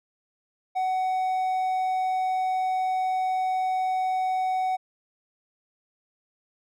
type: tone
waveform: triangle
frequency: 748 Hz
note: F#5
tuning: 19 cents sharp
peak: -21 dBFS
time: 0.75-4.77 s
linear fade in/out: 20 ms
effects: none